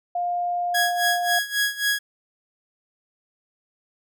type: tone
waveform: sine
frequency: 705 Hz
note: F5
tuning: 16 cents sharp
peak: -22 dBFS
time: 0.15-1.39 s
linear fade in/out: 5 ms
type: tone with tremolo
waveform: sawtooth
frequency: 1661.2 Hz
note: G#6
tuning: in tune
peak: -15 dBFS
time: 0.74-1.99 s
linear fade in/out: 10 ms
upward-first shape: sine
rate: 3.7 Hz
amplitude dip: 85%
effects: none